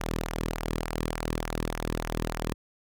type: tone with flanger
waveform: sawtooth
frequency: 40.26 Hz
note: E1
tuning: 40 cents flat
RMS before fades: -32 dBFS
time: 0-2.54 s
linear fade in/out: 10 ms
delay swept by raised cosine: 0.23 to 1.43 ms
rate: 3.4 Hz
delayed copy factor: -0.65
effects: none